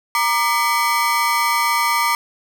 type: ring-modulated tone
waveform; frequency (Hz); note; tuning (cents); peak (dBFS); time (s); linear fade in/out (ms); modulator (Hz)
30% pulse; 1066; C6; +32; -10; 0.15-2.15; 0; 126
effects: none